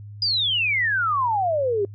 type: exponential sweep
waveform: sine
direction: down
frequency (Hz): 4978 to 385.3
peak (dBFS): -19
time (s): 0.22-1.85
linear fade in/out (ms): 2
effects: noise-tail reverb RT60 0.1 s tail -25 dB re dry + added 103 Hz sine -36 dBFS peak until 1.94 s